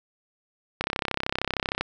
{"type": "click train", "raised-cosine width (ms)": 0.3, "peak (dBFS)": -9, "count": 34, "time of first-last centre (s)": [0.81, 1.81], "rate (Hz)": 33, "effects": []}